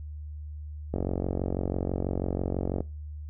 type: click train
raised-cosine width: 2 ms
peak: -15 dBFS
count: 87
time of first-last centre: 0.94-2.806 s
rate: 46.1 Hz
effects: noise-tail reverb RT60 0.3 s tail -22 dB re dry + added 75 Hz sine -36 dBFS peak until 3.29 s